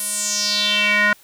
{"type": "tone with band-pass filter sweep", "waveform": "square", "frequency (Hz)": 207.7, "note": "G#3", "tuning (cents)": 0, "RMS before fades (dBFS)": -19, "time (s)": [0, 1.13], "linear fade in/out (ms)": 2, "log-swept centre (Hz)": [11000, 1600], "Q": 4.3, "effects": ["white hiss -50 dBFS RMS until 1.23 s"]}